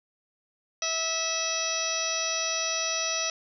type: harmonic tone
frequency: 650 Hz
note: E5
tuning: 24 cents flat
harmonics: 1 / 2 / 3 / 4 / 5 / 6 / 7 / 8 / 9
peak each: -35 / -36 / -39 / -34 / -39 / -36 / -41 / -34 / -31 dBFS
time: 0.82-3.3 s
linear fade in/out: 2 ms
effects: none